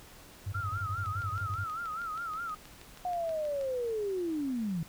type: tone bursts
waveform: sine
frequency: 98.1 Hz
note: G2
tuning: 2 cents sharp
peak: -32 dBFS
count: 14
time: 0.46-1.643 s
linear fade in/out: 10 ms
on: 65 ms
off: 21 ms
type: tone with vibrato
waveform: sine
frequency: 1321 Hz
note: E6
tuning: 3 cents sharp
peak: -34 dBFS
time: 0.54-2.55 s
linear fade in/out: 10 ms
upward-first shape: sine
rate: 4.9 Hz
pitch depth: 110 cents each way
type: click train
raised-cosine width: 0.2 ms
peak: -32 dBFS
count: 17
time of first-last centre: 1.06-3.612 s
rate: 6.27 Hz
type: linear sweep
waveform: sine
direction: down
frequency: 730 to 155.56 Hz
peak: -30 dBFS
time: 3.05-4.83 s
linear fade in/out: 2 ms
effects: pink hiss -53 dBFS RMS until 4.88 s